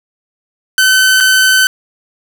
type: tone with dropouts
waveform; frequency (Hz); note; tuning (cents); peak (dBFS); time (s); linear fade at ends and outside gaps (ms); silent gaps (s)
sawtooth; 1524; G6; -49; -3; 0.78-1.67; 1; 1.203-1.207
effects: none